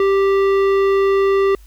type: tone with tanh clipping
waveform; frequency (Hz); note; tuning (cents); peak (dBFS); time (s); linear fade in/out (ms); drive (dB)
triangle; 392; G4; 0; -14; 0-1.55; 2; 18
effects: added 50 Hz sine -40 dBFS peak until 1.66 s + white hiss -54 dBFS RMS until 1.66 s